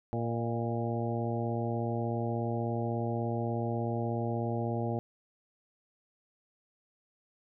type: harmonic tone with a mistuned harmonic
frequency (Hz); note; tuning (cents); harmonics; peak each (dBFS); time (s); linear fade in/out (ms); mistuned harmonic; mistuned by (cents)
116.54; A#2; 0; 1 / 2 / 3 / 4 / 5 / 6 / 7; -33 / -36 / -38 / -39 / -40 / -41 / -41; 0.13-4.99; 0; 5; +37
effects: none